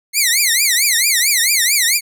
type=tone with vibrato; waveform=10% pulse; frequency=2093 Hz; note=C7; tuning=in tune; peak=-3 dBFS; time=0.13-2.01 s; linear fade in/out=50 ms; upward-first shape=triangle; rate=4.5 Hz; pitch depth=280 cents each way; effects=none